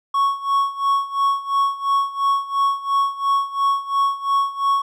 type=tone with tremolo; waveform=triangle; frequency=1108 Hz; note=C#6; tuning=1 cent flat; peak=-12 dBFS; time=0.14-4.82 s; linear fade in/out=5 ms; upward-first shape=sine; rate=2.9 Hz; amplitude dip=85%; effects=none